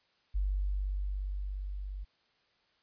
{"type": "tone with level ramp", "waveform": "sine", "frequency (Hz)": 48.58, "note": "G1", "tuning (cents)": -15, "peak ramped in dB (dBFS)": [-27, -37], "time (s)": [0.34, 2.05], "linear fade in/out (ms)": 20, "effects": ["white hiss -71 dBFS RMS until 2.82 s", "resampled to 11025 Hz"]}